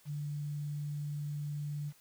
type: tone with quantisation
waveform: sine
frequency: 146.83 Hz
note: D3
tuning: in tune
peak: -35 dBFS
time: 0.05-1.93 s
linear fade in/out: 50 ms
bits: 10
effects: white hiss -64 dBFS RMS until 2 s